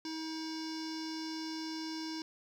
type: tone with low-pass filter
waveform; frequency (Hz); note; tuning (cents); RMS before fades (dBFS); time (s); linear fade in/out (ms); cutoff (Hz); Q
square; 318.7; D#4; +42; -40; 0.05-2.22; 2; 5200; 8
effects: 11-bit